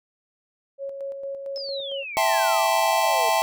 sine tone with tremolo, 551 Hz, C#5, 11 cents flat, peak -28 dBFS, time 0.78-2.05 s, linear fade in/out 50 ms, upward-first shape square, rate 4.4 Hz, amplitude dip 40%
sine exponential sweep, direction down, 5274 to 444.8 Hz, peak -31 dBFS, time 1.56-3.29 s, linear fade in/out 0 ms
square chord, A minor seventh, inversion second, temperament equal, 659.3 / 784 / 880 / 1046.5 Hz, E5 / G5 / A5 / C6, 0 / 0 / 0 / 0 cents, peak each -24 / -26 / -24 / -28 dBFS, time 2.17-3.42 s, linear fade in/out 0 ms
effects none

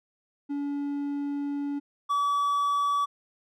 triangle tone pair in turn, 285.2 / 1144.8 Hz, C#4 / D6, +49 / -45 cents, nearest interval 2 octaves, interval 2406 cents, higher second, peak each -26 / -21 dBFS, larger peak second, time 0.49-1.8 / 2.09-3.06 s, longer first, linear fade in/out 20 ms, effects none

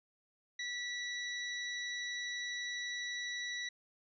25% pulse tone, 1952 Hz, B6, 21 cents flat, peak -34 dBFS, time 0.59-3.69 s, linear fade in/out 5 ms, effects resampled to 16000 Hz

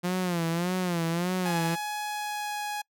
sawtooth tone with vibrato, 174.61 Hz, F3, in tune, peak -22 dBFS, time 0.03-1.76 s, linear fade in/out 20 ms, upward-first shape sine, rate 1.7 Hz, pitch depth 100 cents each way
sawtooth tone with pitch glide, 840 to 833.2 Hz, G#5 to G#5, +19 to +5 cents, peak -27 dBFS, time 1.45-2.82 s, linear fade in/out 10 ms, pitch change -14 cents, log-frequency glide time 2.02-2.59 s
effects noise-tail reverb RT60 0.1 s tail -26 dB re dry

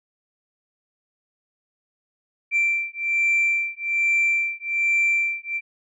sine beating tone pair, 2349 / 2350.2 Hz, D7 / D7, 0 / +1 cents, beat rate 1.2 Hz, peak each -21 dBFS, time 2.51-5.61 s, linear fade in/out 50 ms, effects tanh soft clip ceiling -14 dBFS

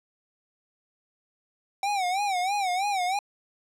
square tone with vibrato, 768 Hz, G5, 36 cents flat, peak -25 dBFS, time 1.83-3.19 s, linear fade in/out 2 ms, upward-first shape sine, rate 3.1 Hz, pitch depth 130 cents each way, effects low-pass 9000 Hz 12 dB/octave

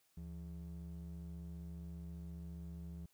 triangle ring-modulated tone, 122 Hz, B2, 21 cents flat, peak -40 dBFS, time 0.17-3.06 s, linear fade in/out 5 ms, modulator 47.4 Hz, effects white hiss -75 dBFS RMS until 3.13 s

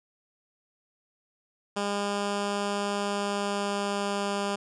10% pulse tone with pitch glide, 202.6 to 201 Hz, G#3 to G3, -43 to +44 cents, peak -19 dBFS, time 1.76-4.56 s, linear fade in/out 10 ms, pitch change -13 cents, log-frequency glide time 2.95-4.37 s, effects resampled to 22050 Hz

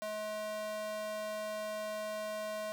square tone with high-pass filter, 213.2 Hz, G#3, 46 cents sharp, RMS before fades -39 dBFS, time 0.02-2.72 s, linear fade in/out 0 ms, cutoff 580 Hz, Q 2.2, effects none

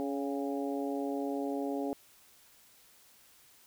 harmonic tone with a mistuned harmonic, 140 Hz, C#3, 18 cents sharp, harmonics 2 / 3 / 4 / 5 / 6, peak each -34 / -38 / -40 / -42 / -44 dBFS, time 0-1.93 s, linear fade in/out 0 ms, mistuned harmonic 6, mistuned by -48 cents, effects white hiss -61 dBFS RMS until 3.66 s

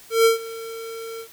square tone with ADSR envelope, 454 Hz, A#4, 46 cents flat, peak -12 dBFS, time 0.1-1.28 s, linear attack 150 ms, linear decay 130 ms, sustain -20 dB, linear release 83 ms, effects white hiss -47 dBFS RMS until 1.32 s

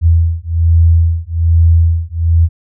sine beating tone pair, 82.5 / 83.7 Hz, E2 / E2, +2 / +27 cents, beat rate 1.2 Hz, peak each -10 dBFS, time 0.01-2.49 s, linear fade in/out 50 ms, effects none

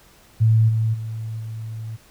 sine tone with level steps, 111.3 Hz, A2, 20 cents sharp, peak -12 / -17 / -26 / -28 dBFS, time 0.4-1.97 s, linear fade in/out 20 ms, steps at 0.68 / 0.93 / 1.39 s, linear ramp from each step 20 ms, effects pink hiss -52 dBFS RMS until 2.1 s

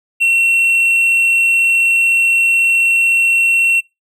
triangle tone, 2719 Hz, F7, 47 cents flat, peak -8 dBFS, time 0.2-3.81 s, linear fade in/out 20 ms, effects noise-tail reverb RT60 0.2 s tail -20 dB re dry

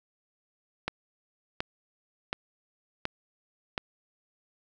click train, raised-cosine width 0.3 ms, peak -13 dBFS, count 5, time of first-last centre 0.88-3.779 s, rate 1.38 Hz, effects none

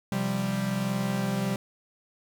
45% pulse chord, C suspended fourth, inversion none, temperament equal, 130.81 / 174.61 / 196 Hz, C3 / F3 / G3, 0 / 0 / 0 cents, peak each -32 / -34 / -28 dBFS, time 0.12-1.56 s, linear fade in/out 2 ms, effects 9-bit

